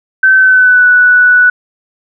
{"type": "tone with pitch glide", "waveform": "sine", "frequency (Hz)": [1538, 1479.6], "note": ["G6", "F#6"], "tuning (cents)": [-33, 0], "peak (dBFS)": -3, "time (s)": [0.23, 1.5], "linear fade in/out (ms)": 5, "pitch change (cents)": -67, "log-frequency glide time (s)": [0.35, 0.87], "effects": []}